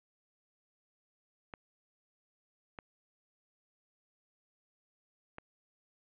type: clicks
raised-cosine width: 0.5 ms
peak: -28 dBFS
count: 3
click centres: 1.538 / 2.788 / 5.384 s
effects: resampled to 8000 Hz + 11-bit